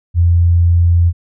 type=tone; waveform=sine; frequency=85.9 Hz; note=F2; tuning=28 cents flat; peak=-7 dBFS; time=0.14-1.13 s; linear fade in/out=50 ms; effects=none